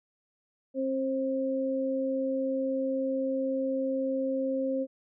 sine tone pair together, 267 / 530.9 Hz, C4 / C5, +35 / +25 cents, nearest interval octave, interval 1190 cents, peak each -30 / -29 dBFS, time 0.74-4.87 s, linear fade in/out 50 ms, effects none

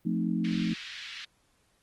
sine chord, F dominant seventh, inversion none, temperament equal, 174.61 / 220 / 261.6 / 311.1 Hz, F3 / A3 / C4 / Eb4, 0 / 0 / 0 / 0 cents, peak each -30 / -30 / -35 / -34 dBFS, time 0.05-0.74 s, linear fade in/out 10 ms
white band-pass noise, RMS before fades -42 dBFS, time 0.44-1.25 s, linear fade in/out 5 ms, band 1700 to 3900 Hz, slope 24 dB/octave
effects pink hiss -69 dBFS RMS until 1.82 s + Opus 32 kbps

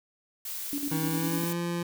blue noise, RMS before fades -36 dBFS, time 0.45-1.53 s, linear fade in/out 5 ms
sine tone with tremolo, 286.1 Hz, D4, 45 cents flat, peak -29 dBFS, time 0.73-1.44 s, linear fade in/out 0 ms, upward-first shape square, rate 10 Hz, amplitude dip 65%
25% pulse tone with pitch glide, 159.7 to 172.15 Hz, D#3 to F3, +45 to -25 cents, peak -25 dBFS, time 0.91-1.83 s, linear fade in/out 5 ms, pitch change +130 cents, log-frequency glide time 1.02-1.57 s
effects none

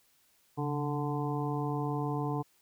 harmonic tone with a mistuned harmonic, 146.83 Hz, D3, in tune, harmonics 1 / 2 / 3 / 5 / 6 / 7, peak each -33 / -36 / -38 / -40 / -41 / -41 dBFS, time 0.57-2.43 s, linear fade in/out 20 ms, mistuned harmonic 1, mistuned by -74 cents, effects white hiss -68 dBFS RMS until 2.61 s

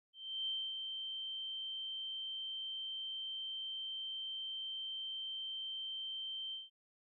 sine tone with ADSR envelope, 3123 Hz, G7, 7 cents flat, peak -35 dBFS, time 0.13-6.7 s, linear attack 340 ms, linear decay 260 ms, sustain -5 dB, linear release 170 ms, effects none

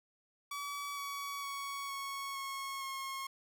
sawtooth tone with pitch steps, 1142 / 1129.5 / 1117.2 / 1105 / 1093 / 1081 Hz, D6 / C#6 / C#6 / C#6 / C#6 / C#6, -49 / +32 / +13 / -6 / -25 / -44 cents, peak -35 dBFS, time 0.51-3.27 s, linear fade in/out 5 ms, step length 460 ms, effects none

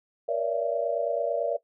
sine tone cluster, 471.6 / 563 / 592 / 672 Hz, A#4 / C#5 / D5 / E5, +20 / +27 / +14 / +33 cents, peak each -30 dBFS, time 0.28-1.57 s, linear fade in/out 10 ms, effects noise-tail reverb RT60 0.1 s tail -17 dB re dry

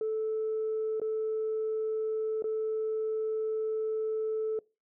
sine tone with dropouts, 437.5 Hz, A4, 10 cents flat, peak -27 dBFS, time 0.01-4.59 s, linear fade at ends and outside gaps 2 ms, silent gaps 0.999-1.016 / 2.423-2.441 s, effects noise-tail reverb RT60 0.3 s tail -25 dB re dry + tanh soft clip ceiling -25 dBFS

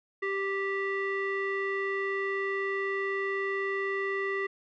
square tone with low-pass filter, 392 Hz, G4, in tune, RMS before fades -31 dBFS, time 0.22-4.47 s, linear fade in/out 10 ms, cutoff 2000 Hz, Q 4.2, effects none

